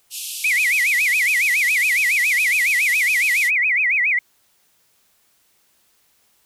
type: band-pass noise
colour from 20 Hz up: white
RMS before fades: -30 dBFS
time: 0.1-3.51 s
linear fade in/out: 50 ms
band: 2500 to 13000 Hz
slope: 96 dB/octave
type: tone with vibrato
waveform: sine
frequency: 2217 Hz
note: C#7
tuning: in tune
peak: -15 dBFS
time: 0.44-4.19 s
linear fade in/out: 5 ms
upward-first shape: sine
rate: 7.2 Hz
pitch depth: 250 cents each way
effects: white hiss -61 dBFS RMS until 6.45 s